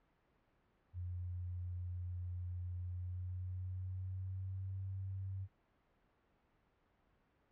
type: tone with pitch glide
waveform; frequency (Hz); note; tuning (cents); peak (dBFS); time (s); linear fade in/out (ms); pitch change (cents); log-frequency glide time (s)
sine; 89.3 to 95.71; F2 to G2; +39 to -41; -40; 0.93-5.48; 50; +120; 2.79-4.81
effects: pink hiss -75 dBFS RMS until 7.51 s + low-pass 2000 Hz 12 dB/octave